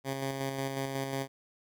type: tone with tremolo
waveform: 10% pulse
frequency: 135.6 Hz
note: C#3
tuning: 38 cents flat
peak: -23 dBFS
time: 0.04-1.28 s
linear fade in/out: 50 ms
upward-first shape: square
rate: 5.5 Hz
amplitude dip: 35%
effects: none